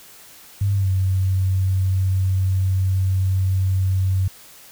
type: tone with pitch glide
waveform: sine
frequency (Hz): 99.8 to 94.53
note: G2 to F#2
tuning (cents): +32 to +38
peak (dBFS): -16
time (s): 0.61-4.28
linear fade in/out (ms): 5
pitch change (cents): -94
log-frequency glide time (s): 0.75-0.89
effects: white hiss -45 dBFS RMS until 4.71 s